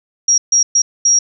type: tone bursts at uneven times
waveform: sine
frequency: 5660 Hz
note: F8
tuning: 22 cents sharp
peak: -8 dBFS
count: 4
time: 0.28-0.38 / 0.52-0.63 / 0.75-0.82 / 1.05-1.19 s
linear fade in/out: 5 ms
effects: none